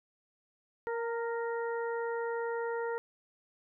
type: harmonic tone with a mistuned harmonic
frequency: 466.2 Hz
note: A#4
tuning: in tune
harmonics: 1 / 2 / 3 / 4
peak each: -33 / -39 / -43 / -45 dBFS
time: 0.87-2.98 s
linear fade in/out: 0 ms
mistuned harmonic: 2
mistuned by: -21 cents
effects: none